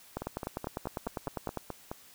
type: two click trains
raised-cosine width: 1 ms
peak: -19 / -22 dBFS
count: 15 / 9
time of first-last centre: 0.17-1.573 / 0.22-1.915 s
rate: 9.98 / 4.72 Hz
effects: white hiss -56 dBFS RMS until 2.14 s

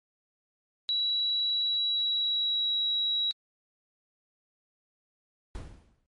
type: tone with pitch glide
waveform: sine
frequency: 3910 to 3876 Hz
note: B7 to B7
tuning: -18 to -33 cents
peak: -25 dBFS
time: 0.89-3.31 s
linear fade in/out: 0 ms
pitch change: -15 cents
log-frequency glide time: 1.5-2.76 s
type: noise with exponential decay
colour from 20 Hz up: brown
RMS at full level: -36 dBFS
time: 5.55-6.06 s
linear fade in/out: 0 ms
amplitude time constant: 110 ms
effects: MP3 48 kbps

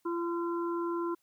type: harmonic tone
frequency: 341.5 Hz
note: F4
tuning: 39 cents flat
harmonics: 1 / 3 / 4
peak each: -31 / -37 / -43 dBFS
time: 0.05-1.15 s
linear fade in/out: 10 ms
effects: white hiss -74 dBFS RMS until 1.22 s

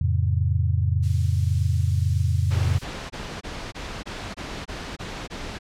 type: chord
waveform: sine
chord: F augmented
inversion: none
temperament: just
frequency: 87.31 / 109.13 / 136.42 Hz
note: F2 / A2 / C#3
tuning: 0 / -14 / -27 cents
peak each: -21 / -24 / -26 dBFS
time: 0.01-2.79 s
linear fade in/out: 5 ms
type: noise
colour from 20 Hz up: violet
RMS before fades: -32 dBFS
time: 1.02-2.85 s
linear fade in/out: 20 ms
type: noise bursts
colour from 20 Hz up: pink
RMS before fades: -33 dBFS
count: 10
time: 2.5-5.589 s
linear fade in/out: 20 ms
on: 290 ms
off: 21 ms
effects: low-pass 5000 Hz 12 dB/octave

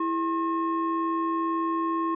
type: ring-modulated tone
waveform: triangle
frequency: 371 Hz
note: F#4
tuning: 5 cents sharp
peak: -19 dBFS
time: 0-2.15 s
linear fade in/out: 5 ms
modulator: 701 Hz
effects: resampled to 8000 Hz

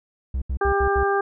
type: tone bursts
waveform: triangle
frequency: 65.41 Hz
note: C2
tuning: in tune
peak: -20 dBFS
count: 5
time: 0.34-1.034 s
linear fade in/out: 5 ms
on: 78 ms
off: 76 ms
type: harmonic tone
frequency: 397.8 Hz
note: G4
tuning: 25 cents sharp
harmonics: 1 / 2 / 3 / 4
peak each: -21 / -24 / -26 / -27 dBFS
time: 0.61-1.21 s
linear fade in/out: 5 ms
effects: none

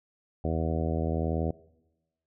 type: harmonic tone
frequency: 80.8 Hz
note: E2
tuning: 34 cents flat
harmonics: 1 / 2 / 3 / 4 / 5 / 6 / 7 / 8 / 9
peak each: -30 / -33 / -35 / -36 / -37 / -38 / -38 / -39 / -40 dBFS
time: 0.44-1.51 s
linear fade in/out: 5 ms
effects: noise-tail reverb RT60 1.0 s tail -21 dB re dry

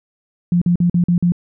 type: tone bursts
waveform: sine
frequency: 174.61 Hz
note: F3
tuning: in tune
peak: -11 dBFS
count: 6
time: 0.52-1.321 s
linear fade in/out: 2 ms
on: 96 ms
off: 45 ms
effects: none

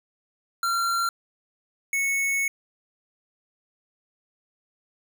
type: tone pair in turn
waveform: square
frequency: 1372 / 2206 Hz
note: F6 / C#7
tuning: -31 / -9 cents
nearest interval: minor sixth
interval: 822 cents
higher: second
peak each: -23 dBFS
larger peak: neither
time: 0.63-1.09 / 1.93-2.48 s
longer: second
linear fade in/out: 2 ms
effects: none

